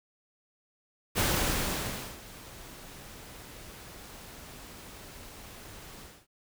pink noise with ADSR envelope, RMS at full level -26 dBFS, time 1.15-6.27 s, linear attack 33 ms, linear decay 980 ms, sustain -21 dB, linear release 250 ms, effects none

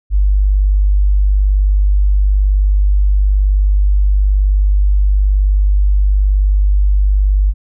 sine tone, 49.48 Hz, G1, 17 cents sharp, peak -8 dBFS, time 0.1-7.54 s, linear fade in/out 50 ms, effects none

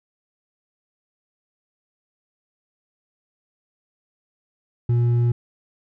sine tone with hard clipping, 119.4 Hz, A#2, 42 cents sharp, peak -17 dBFS, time 4.89-5.32 s, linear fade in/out 5 ms, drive 4 dB, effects none

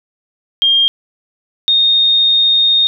sine tone pair in turn, 3212 / 3692 Hz, G7 / A#7, +41 / -17 cents, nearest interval major second, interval 242 cents, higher second, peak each -8 dBFS, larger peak neither, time 0.62-0.88 / 1.68-2.87 s, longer second, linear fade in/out 0 ms, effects none

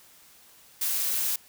blue noise with amplitude modulation, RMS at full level -25 dBFS, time 0.81-1.36 s, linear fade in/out 5 ms, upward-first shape sine, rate 294 Hz, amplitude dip 50%, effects white hiss -55 dBFS RMS until 1.48 s

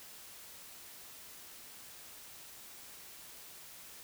silence, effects white hiss -52 dBFS RMS until 4.03 s

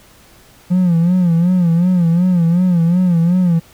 triangle tone with vibrato, 174.61 Hz, F3, in tune, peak -7 dBFS, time 0.7-3.6 s, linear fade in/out 20 ms, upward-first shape sine, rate 2.7 Hz, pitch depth 96 cents each way, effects tanh soft clip ceiling -4 dBFS + pink hiss -46 dBFS RMS until 3.73 s

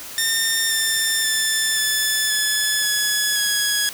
10% pulse tone with pitch steps, 1814 / 1789 / 1764.4 / 1740.1 / 1716.1 / 1692.5 / 1669.2 Hz, A#6 / A6 / A6 / A6 / A6 / G#6 / G#6, -48 / +28 / +4 / -20 / -44 / +32 / +8 cents, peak -9 dBFS, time 0.18-3.89 s, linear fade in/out 0 ms, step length 530 ms, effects white hiss -35 dBFS RMS until 3.93 s

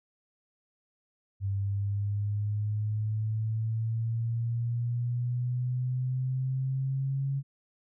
sine exponential sweep, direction up, 98 to 138.1 Hz, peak -27 dBFS, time 1.4-7.43 s, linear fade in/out 50 ms, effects none

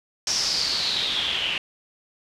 white noise with low-pass filter sweep, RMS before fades -25 dBFS, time 0.27-1.58 s, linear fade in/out 2 ms, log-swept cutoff 5700 to 2800 Hz, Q 7.2, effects none

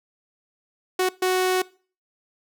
sawtooth tone bursts at uneven times, 370 Hz, F#4, in tune, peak -15 dBFS, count 2, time 0.99-1.09 / 1.22-1.62 s, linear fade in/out 5 ms, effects noise-tail reverb RT60 0.4 s tail -22 dB re dry

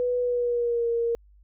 sine tone with pitch glide, 492.4 to 466.9 Hz, B4 to A#4, -5 to +3 cents, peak -22 dBFS, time 0-1.15 s, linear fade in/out 0 ms, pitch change -92 cents, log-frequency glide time 0.2-0.88 s, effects added 50 Hz sine -52 dBFS peak until 1.43 s

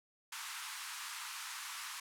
pink high-pass noise, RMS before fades -44 dBFS, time 0.32-2 s, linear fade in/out 5 ms, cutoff 950 Hz, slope 48 dB/octave, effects low-pass 12000 Hz 12 dB/octave

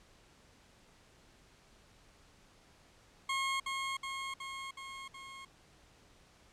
20% pulse tone with echo, 1080 Hz, C#6, 45 cents flat, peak -27 dBFS, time 3.29-3.6 s, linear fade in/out 5 ms, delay 370 ms, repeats 5, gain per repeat -3 dB, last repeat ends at 5.45 s, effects pink hiss -63 dBFS RMS until 6.52 s + low-pass 8000 Hz 12 dB/octave

